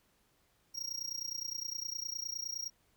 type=tone with amplitude modulation; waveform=square; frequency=5610 Hz; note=F8; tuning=7 cents sharp; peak=-34 dBFS; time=0.74-2.7 s; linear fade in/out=20 ms; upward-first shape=sine; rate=29.7 Hz; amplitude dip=90%; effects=pink hiss -72 dBFS RMS until 2.96 s